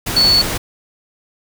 sine tone in noise, 4435 Hz, C#8, in tune, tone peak -9 dBFS, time 0.16-0.42 s, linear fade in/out 10 ms, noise pink, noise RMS -21 dBFS, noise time 0.06-0.58 s, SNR +9 dB, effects none

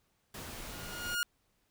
pink noise, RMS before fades -44 dBFS, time 0.34-1.15 s, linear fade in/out 5 ms
sawtooth tone with exponential growth, 1428 Hz, F6, 38 cents sharp, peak -25 dBFS, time 0.49-1.23 s, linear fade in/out 0 ms, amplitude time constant 160 ms
effects pink hiss -75 dBFS RMS until 1.7 s

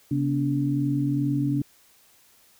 sine tone cluster, 135.6 / 244.8 / 287.2 Hz, C#3 / B3 / D4, -38 / -15 / -39 cents, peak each -25 / -32 / -24 dBFS, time 0.11-1.62 s, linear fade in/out 5 ms, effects white hiss -58 dBFS RMS until 2.59 s

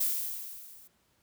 violet noise with level ramp, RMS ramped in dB -27 to -55 dBFS, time 0-0.88 s, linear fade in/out 10 ms, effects pink hiss -70 dBFS RMS until 1.22 s + high-pass 60 Hz 12 dB/octave

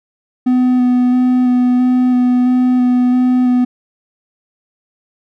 triangle tone with vibrato, 250 Hz, B3, 21 cents sharp, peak -7 dBFS, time 0.46-3.65 s, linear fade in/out 10 ms, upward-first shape square, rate 1.5 Hz, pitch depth 11 cents each way, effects none

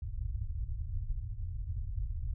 pink low-pass noise, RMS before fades -36 dBFS, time 0.02-2.34 s, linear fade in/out 5 ms, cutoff 110 Hz, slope 48 dB/octave, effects none

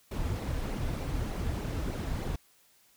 brown noise with flanger, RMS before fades -33 dBFS, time 0.11-2.36 s, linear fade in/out 5 ms, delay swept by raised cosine 0.59 to 5.59 ms, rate 3.3 Hz, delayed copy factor -0.55, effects white hiss -64 dBFS RMS until 2.96 s

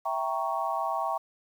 sine chord, E diminished seventh, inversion none, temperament equal, 659.3 / 784 / 932.3 / 1108.7 Hz, E5 / G5 / Bb5 / Db6, 0 / 0 / 0 / 0 cents, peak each -33 / -32 / -33 / -32 dBFS, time 0.05-1.18 s, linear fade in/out 10 ms, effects 9-bit

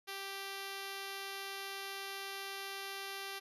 5% pulse tone, 392 Hz, G4, in tune, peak -30 dBFS, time 0.07-3.4 s, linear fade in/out 20 ms, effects resampled to 32000 Hz

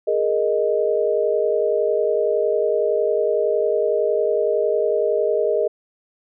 sine chord, Ab suspended second, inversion none, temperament equal, 415.3 / 466.2 / 622.3 Hz, Ab4 / Bb4 / Eb5, 0 / 0 / 0 cents, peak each -21 dBFS, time 0.07-5.68 s, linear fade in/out 10 ms, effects none

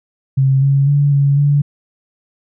sine tone with pitch steps, 134.4 / 138.4 / 143.3 / 140.5 / 143.9 Hz, C3 / C#3 / D3 / C#3 / D3, +47 / -2 / -42 / +24 / -35 cents, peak -9 dBFS, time 0.37-1.62 s, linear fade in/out 10 ms, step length 250 ms, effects none

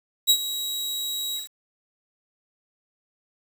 sawtooth tone with ADSR envelope, 3851 Hz, B7, 44 cents flat, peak -10 dBFS, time 0.27-1.49 s, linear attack 30 ms, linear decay 68 ms, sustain -14 dB, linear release 140 ms, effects 7-bit

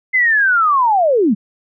sine linear sweep, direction down, 2077 to 180 Hz, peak -10 dBFS, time 0.13-1.35 s, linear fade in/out 20 ms, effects none

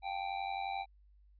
square tone with amplitude modulation, 784 Hz, G5, in tune, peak -33 dBFS, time 0.02-0.86 s, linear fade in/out 50 ms, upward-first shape sine, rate 91.4 Hz, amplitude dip 75%, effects added 50 Hz sine -60 dBFS peak until 1.39 s + resampled to 11025 Hz

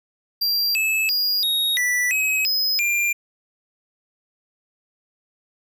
square tone with pitch steps, 4743 / 2604 / 4851 / 3759 / 1968 / 2548 / 5060 / 2388 Hz, D8 / E7 / D#8 / A#7 / B6 / D#7 / D#8 / D7, +16 / -22 / -45 / +14 / -7 / +41 / +28 / +28 cents, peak -19 dBFS, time 0.41-3.13 s, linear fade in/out 10 ms, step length 340 ms, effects none

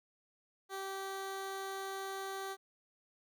15% pulse tone, 387.8 Hz, G4, 19 cents flat, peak -33 dBFS, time 0.69-2.57 s, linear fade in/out 50 ms, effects none

